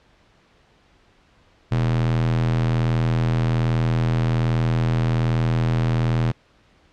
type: tone with high-pass filter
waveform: square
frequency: 40.62 Hz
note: E1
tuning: 25 cents flat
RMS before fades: -20 dBFS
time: 1.71-6.32 s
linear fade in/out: 10 ms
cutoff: 98 Hz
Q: 3.2
effects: pink hiss -57 dBFS RMS until 6.92 s + low-pass 4000 Hz 12 dB/octave